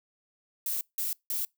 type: noise bursts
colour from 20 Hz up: violet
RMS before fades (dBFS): -31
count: 3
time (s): 0.66-1.45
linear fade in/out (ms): 2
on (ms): 150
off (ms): 170
effects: noise-tail reverb RT60 0.2 s tail -26 dB re dry